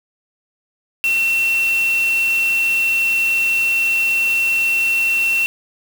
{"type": "tone in noise", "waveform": "sine", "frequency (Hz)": 2710, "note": "E7", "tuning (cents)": 47, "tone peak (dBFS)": -14, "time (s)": [1.04, 5.46], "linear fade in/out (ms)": 0, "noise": "white", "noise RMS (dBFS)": -31, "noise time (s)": [1.04, 5.46], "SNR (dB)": 14, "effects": []}